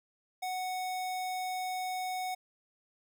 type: tone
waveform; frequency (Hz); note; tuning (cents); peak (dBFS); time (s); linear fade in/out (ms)
square; 740; F#5; 0; -34; 0.42-2.35; 10
effects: none